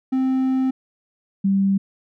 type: tone pair in turn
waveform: triangle / sine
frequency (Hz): 261.6 / 195.55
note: C4 / G3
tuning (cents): 0 / -4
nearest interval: perfect fourth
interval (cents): 504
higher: first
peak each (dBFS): -15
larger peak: neither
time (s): 0.12-0.71 / 1.44-1.78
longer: first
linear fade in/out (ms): 10
effects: none